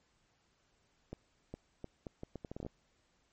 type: accelerating click train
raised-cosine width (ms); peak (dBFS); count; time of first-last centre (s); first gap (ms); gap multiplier
2; -29; 13; 1.13-2.664; 410; 0.74
effects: pink hiss -74 dBFS RMS until 3.32 s + MP3 32 kbps